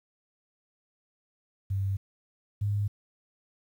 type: tone pair in turn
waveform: sine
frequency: 97.4 / 102.46 Hz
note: G2 / G#2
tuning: -11 / -23 cents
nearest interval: minor second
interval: 88 cents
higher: second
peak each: -26 / -25 dBFS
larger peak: second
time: 1.7-1.97 / 2.61-2.88 s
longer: neither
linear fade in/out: 10 ms
effects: 10-bit